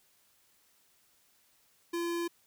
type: tone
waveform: square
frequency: 341.6 Hz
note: F4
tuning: 38 cents flat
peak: -32 dBFS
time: 1.93-2.28 s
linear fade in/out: 10 ms
effects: white hiss -68 dBFS RMS until 2.46 s